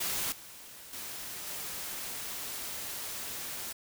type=noise with level steps; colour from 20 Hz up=white; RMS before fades=-33 / -49 / -41 / -39 dBFS; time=0-3.73 s; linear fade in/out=10 ms; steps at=0.32 / 0.93 / 1.47 s; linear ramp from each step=2 ms; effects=none